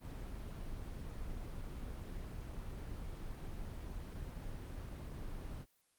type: noise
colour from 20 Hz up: brown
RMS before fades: -44 dBFS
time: 0-5.66 s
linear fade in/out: 50 ms
effects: white hiss -75 dBFS RMS until 5.98 s + Opus 24 kbps